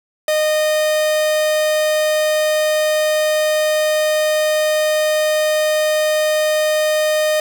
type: tone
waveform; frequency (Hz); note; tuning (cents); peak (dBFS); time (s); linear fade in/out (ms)
45% pulse; 615; D#5; -20; -14; 0.28-7.4; 2
effects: none

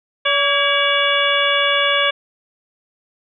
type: harmonic tone with a mistuned harmonic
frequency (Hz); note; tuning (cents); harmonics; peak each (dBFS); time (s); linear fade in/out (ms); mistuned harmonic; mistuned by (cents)
570; C#5; +48; 1 / 2 / 3 / 4 / 5 / 6; -21 / -21 / -21 / -21 / -21 / -21; 0.25-2.11; 10; 3; -69
effects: none

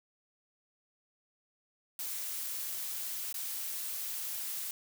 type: noise with dropouts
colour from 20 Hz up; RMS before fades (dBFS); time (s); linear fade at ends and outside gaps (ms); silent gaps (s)
blue; -38; 1.99-4.71; 2; 3.327-3.342
effects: none

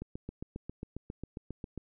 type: click train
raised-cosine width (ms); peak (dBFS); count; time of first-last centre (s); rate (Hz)
3; -26; 14; 0.02-1.777; 7.4
effects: none

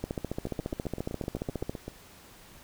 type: two click trains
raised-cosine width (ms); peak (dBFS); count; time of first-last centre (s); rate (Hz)
2; -18 / -23; 25 / 12; 0.04-1.695 / 0.47-1.88; 14.5 / 7.8
effects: pink hiss -53 dBFS RMS until 2.63 s

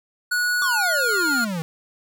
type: tone with pitch glide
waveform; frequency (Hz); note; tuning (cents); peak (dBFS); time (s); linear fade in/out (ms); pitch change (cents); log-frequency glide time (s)
square; 1463 to 1415.6; F#6 to F6; -20 to +23; -20; 0.31-1.45; 10; -57; 0.6-1.23
type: exponential sweep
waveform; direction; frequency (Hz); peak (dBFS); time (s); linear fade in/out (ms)
square; down; 1179 to 155.56; -25; 0.62-1.62; 0
effects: none

